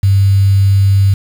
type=tone with quantisation; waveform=sine; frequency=98 Hz; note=G2; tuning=in tune; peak=-6 dBFS; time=0.03-1.14 s; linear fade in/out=5 ms; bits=5; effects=none